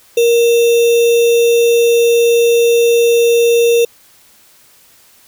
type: tone with sample-and-hold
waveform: sine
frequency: 469.2 Hz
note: A#4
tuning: 11 cents sharp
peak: -7 dBFS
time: 0.17-3.85 s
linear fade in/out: 5 ms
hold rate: 3150 Hz
effects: white hiss -47 dBFS RMS until 5.27 s